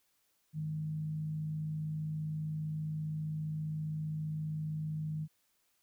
sine tone with frequency modulation, 154.8 Hz, D#3, 9 cents flat, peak -34 dBFS, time 0.53-5.28 s, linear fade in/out 50 ms, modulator 55.1 Hz, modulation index 0.23, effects white hiss -75 dBFS RMS until 5.82 s

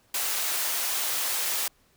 white high-pass noise, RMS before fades -28 dBFS, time 0.14-1.68 s, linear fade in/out 5 ms, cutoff 510 Hz, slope 12 dB/octave, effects pink hiss -64 dBFS RMS until 1.96 s

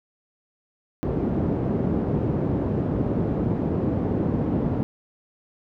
pink band-pass noise, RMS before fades -24 dBFS, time 1.03-4.83 s, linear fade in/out 0 ms, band 110 to 380 Hz, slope 12 dB/octave, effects none

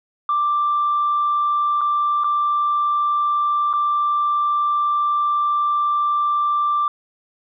sine tone with dropouts, 1178 Hz, D6, 5 cents sharp, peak -15 dBFS, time 0.29-6.88 s, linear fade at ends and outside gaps 2 ms, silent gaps 1.81-1.814 / 2.237-2.243 / 3.73-3.736 s, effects tanh soft clip ceiling -12 dBFS

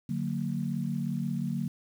sine chord, D augmented, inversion none, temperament just, 146.83 / 183.54 / 229.4 Hz, D3 / F#3 / A#3, 0 / -14 / -28 cents, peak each -33 dBFS, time 0.09-1.68 s, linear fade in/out 5 ms, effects 9-bit

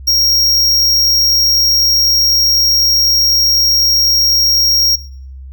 square tone, 5588 Hz, F8, in tune, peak -9 dBFS, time 0.07-4.96 s, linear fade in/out 10 ms, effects noise-tail reverb RT60 0.5 s tail -19 dB re dry + added 66 Hz sine -28 dBFS peak until 5.52 s

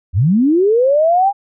sine linear sweep, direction up, 73.42 to 818 Hz, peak -9 dBFS, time 0.13-1.33 s, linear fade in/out 50 ms, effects none

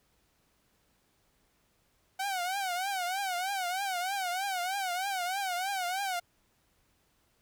sawtooth tone with vibrato, 751 Hz, F#5, 26 cents sharp, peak -27 dBFS, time 2.19-6.2 s, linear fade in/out 10 ms, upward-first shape triangle, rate 3.2 Hz, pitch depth 140 cents each way, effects pink hiss -71 dBFS RMS until 7.41 s

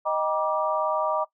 sine chord, Eb major seventh, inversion none, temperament equal with one note detuned, 622.3 / 784 / 956.3 / 1174.7 Hz, Eb5 / G5 / Bb5 / D6, 0 / 0 / +44 / 0 cents, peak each -26 / -31 / -27 / -28 dBFS, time 0.05-1.25 s, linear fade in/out 20 ms, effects noise-tail reverb RT60 0.1 s tail -18 dB re dry

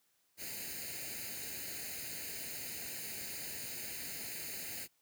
white noise with comb filter, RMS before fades -43 dBFS, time 0.37-4.88 s, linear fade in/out 50 ms, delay 0.44 ms, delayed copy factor +0.8, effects white hiss -75 dBFS RMS until 5.01 s + high-pass 60 Hz 12 dB/octave

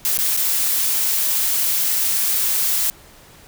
blue noise with dropouts, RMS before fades -19 dBFS, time 0.05-2.9 s, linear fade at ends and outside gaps 0 ms, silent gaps 0.174-0.188 / 0.366-0.373 s, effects pink hiss -46 dBFS RMS until 3.47 s

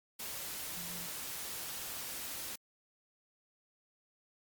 sine tone in noise, 174.61 Hz, F3, in tune, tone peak -49 dBFS, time 0.76-1.07 s, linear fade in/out 10 ms, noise white, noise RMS -42 dBFS, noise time 0.19-2.56 s, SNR -10 dB, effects Opus 48 kbps

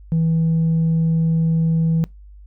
triangle tone with tanh clipping, 163.1 Hz, E3, 18 cents flat, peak -15 dBFS, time 0.12-2.04 s, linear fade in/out 0 ms, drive 6 dB, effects noise-tail reverb RT60 0.2 s tail -24 dB re dry + added 50 Hz sine -39 dBFS peak until 2.46 s

